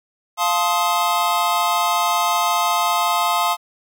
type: chord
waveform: square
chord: F dominant seventh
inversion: none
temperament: just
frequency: 698.5 / 873.1 / 1047.7 / 1257.2 Hz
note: F5 / A5 / C6 / Eb6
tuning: 0 / -14 / +2 / +18 cents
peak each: -23 dBFS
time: 0.37-3.57 s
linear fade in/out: 50 ms
effects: none